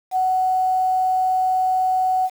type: tone with quantisation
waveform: sine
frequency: 746 Hz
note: F#5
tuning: 14 cents sharp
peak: -16 dBFS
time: 0.11-2.3 s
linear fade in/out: 50 ms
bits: 7
effects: none